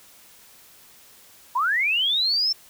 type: linear sweep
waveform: sine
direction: up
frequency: 913 to 5410 Hz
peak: -19 dBFS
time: 1.55-2.53 s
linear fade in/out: 10 ms
effects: white hiss -51 dBFS RMS until 2.69 s